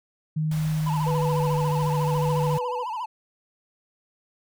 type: tone with pitch glide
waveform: sine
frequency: 155.56 to 150.35 Hz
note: D#3 to D3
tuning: 0 to +41 cents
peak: -22 dBFS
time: 0.36-2.58 s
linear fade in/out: 10 ms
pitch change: -59 cents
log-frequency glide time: 0.77-1.44 s
type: band-stop noise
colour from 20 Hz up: pink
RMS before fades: -40 dBFS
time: 0.51-2.59 s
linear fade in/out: 5 ms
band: 200 to 530 Hz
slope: 96 dB/octave
type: tone with vibrato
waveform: triangle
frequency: 932.3 Hz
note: A#5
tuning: in tune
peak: -26 dBFS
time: 0.86-3.06 s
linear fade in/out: 10 ms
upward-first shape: sine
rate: 14 Hz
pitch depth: 150 cents each way
type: tone with tremolo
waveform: sine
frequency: 493.9 Hz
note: B4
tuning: in tune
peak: -26 dBFS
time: 1.06-2.84 s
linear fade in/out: 10 ms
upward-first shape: sine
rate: 0.95 Hz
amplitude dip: 35%
effects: none